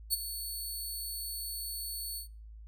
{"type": "tone with ADSR envelope", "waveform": "10% pulse", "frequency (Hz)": 4435, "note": "C#8", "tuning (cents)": 0, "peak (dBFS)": -18, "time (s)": [0.1, 2.28], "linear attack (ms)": 34, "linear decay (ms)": 21, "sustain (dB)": -12, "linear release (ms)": 110, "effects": ["noise-tail reverb RT60 0.4 s tail -26 dB re dry", "added 54 Hz sine -46 dBFS peak until 2.67 s"]}